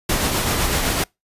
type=noise with tremolo; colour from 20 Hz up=pink; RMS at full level=-19 dBFS; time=0.09-1.04 s; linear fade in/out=5 ms; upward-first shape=sine; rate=7.9 Hz; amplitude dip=30%; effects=noise-tail reverb RT60 0.2 s tail -26 dB re dry + resampled to 32000 Hz